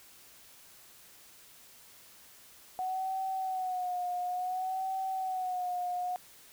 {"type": "tone with vibrato", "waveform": "sine", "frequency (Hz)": 740, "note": "F#5", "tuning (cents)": 0, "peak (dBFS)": -31, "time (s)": [2.79, 6.16], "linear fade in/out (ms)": 0, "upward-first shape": "sine", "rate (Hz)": 0.57, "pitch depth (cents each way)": 56, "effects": ["white hiss -56 dBFS RMS until 6.52 s"]}